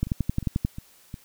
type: two click trains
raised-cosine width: 5 ms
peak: -22 / -11 dBFS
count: 4 / 8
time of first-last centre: 0.07-1.141 / 0.03-0.649 s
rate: 2.8 / 11.3 Hz
effects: white hiss -56 dBFS RMS until 1.24 s